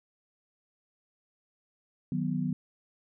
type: chord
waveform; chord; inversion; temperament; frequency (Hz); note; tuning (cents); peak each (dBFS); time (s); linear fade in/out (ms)
sine; B major; first; equal; 155.56 / 185 / 246.9; D#3 / F#3 / B3; 0 / 0 / 0; -32; 2.12-2.53; 2
effects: none